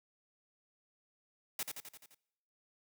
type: noise with echo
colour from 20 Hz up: white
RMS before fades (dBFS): -37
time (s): 1.59-1.63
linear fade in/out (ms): 2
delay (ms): 86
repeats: 6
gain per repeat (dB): -4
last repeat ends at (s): 2.146
effects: noise-tail reverb RT60 0.9 s tail -24 dB re dry + high-pass 80 Hz 12 dB/octave